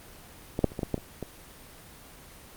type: clicks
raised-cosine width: 2 ms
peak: -14 / -7 / -29 / -18 / -15 / -12 / -24 / -19 dBFS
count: 8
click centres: 0.591 / 0.643 / 0.719 / 0.792 / 0.832 / 0.943 / 0.979 / 1.227 s
effects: pink hiss -49 dBFS RMS until 2.56 s + Opus 24 kbps